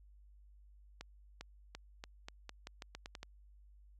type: accelerating click train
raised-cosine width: 0.2 ms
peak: -28 dBFS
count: 12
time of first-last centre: 1.01-3.23 s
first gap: 400 ms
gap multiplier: 0.85
effects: added 50 Hz sine -58 dBFS peak until 3.99 s